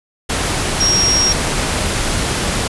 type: tone in noise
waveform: sine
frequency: 5600 Hz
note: F8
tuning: 4 cents sharp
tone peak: -12 dBFS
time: 0.8-1.33 s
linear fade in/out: 10 ms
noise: pink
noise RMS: -18 dBFS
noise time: 0.29-2.68 s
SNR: +3 dB
effects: resampled to 24000 Hz